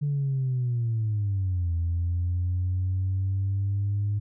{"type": "linear two-way sweep", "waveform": "sine", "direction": "down then up", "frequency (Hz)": [146.83, 83.8, 103.4], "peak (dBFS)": -22, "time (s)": [0.01, 4.2], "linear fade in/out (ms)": 20, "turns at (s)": 1.74, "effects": ["tanh soft clip ceiling -20 dBFS"]}